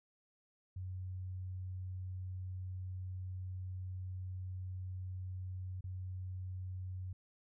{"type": "tone with dropouts", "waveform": "sine", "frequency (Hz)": 92.5, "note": "F#2", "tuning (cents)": 0, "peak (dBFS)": -40, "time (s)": [0.76, 7.13], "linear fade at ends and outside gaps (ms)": 5, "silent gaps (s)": [5.809, 5.84], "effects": []}